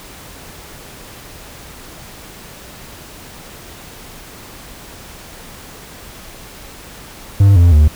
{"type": "tone with pitch steps", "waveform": "triangle", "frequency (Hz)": [99.4, 86.53, 75.33], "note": ["G2", "F2", "D2"], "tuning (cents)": [25, -15, 45], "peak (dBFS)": -3, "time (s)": [7.4, 7.88], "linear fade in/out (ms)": 5, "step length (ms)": 160, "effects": ["pink hiss -36 dBFS RMS until 7.95 s"]}